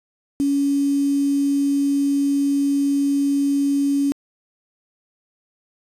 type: tone with quantisation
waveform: sine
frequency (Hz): 280.7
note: C#4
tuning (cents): +22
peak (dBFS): -16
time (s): 0.4-4.12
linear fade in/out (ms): 0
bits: 6
effects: resampled to 32000 Hz